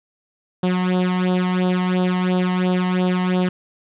sawtooth tone with flanger, 182.4 Hz, F#3, 24 cents flat, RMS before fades -19 dBFS, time 0.63-3.49 s, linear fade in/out 5 ms, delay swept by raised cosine 0.22 to 1.03 ms, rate 2.9 Hz, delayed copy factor +0.8, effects resampled to 8000 Hz + 8-bit

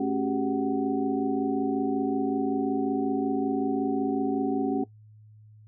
sine tone cluster, 219.2 / 274.7 / 378.1 / 403.5 / 748 Hz, A3 / C#4 / F#4 / G#4 / F#5, -6 / -16 / +38 / -50 / +19 cents, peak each -32 / -26 / -31 / -34 / -34 dBFS, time 0-4.84 s, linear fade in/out 5 ms, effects noise-tail reverb RT60 0.1 s tail -18 dB re dry + added 107 Hz sine -49 dBFS peak until 5.67 s

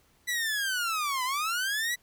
sawtooth linear two-way sweep, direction down then up, 1985 to 987.8 to 1985 Hz, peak -24 dBFS, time 0.27-1.96 s, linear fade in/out 20 ms, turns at 1.24 s, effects pink hiss -65 dBFS RMS until 2.02 s

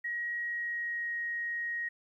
sine tone with pitch glide, 1898 to 1881.6 Hz, A#6 to A#6, +31 to +16 cents, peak -32 dBFS, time 0.04-1.89 s, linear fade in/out 10 ms, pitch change -15 cents, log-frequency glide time 0.38-1.17 s, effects 12-bit

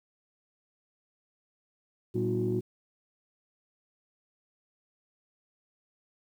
sine tone cluster, 115.9 / 191.8 / 243.9 / 316.8 / 363.7 Hz, A#2 / G3 / B3 / D#4 / F#4, -10 / -37 / -21 / +31 / -30 cents, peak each -31 / -34 / -37 / -36 / -29 dBFS, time 2.14-2.61 s, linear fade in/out 20 ms, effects tanh soft clip ceiling -18 dBFS + 10-bit

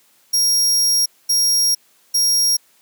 sawtooth tone bursts at uneven times, 5600 Hz, F8, 4 cents sharp, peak -11 dBFS, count 3, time 0.33-1.06 / 1.29-1.75 / 2.14-2.57 s, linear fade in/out 10 ms, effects white hiss -56 dBFS RMS until 2.81 s + high-pass 150 Hz 12 dB/octave

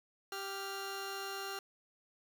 15% pulse tone pair together, 392 / 1396.9 Hz, G4 / F6, 0 / 0 cents, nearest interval octave + minor seventh, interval 2200 cents, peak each -35 / -37 dBFS, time 0.32-1.59 s, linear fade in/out 2 ms, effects none

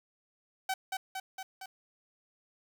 sawtooth tone with echo, 762 Hz, G5, 49 cents flat, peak -26 dBFS, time 0.69-0.74 s, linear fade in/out 5 ms, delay 230 ms, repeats 4, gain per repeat -3 dB, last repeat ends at 1.66 s, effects 9-bit

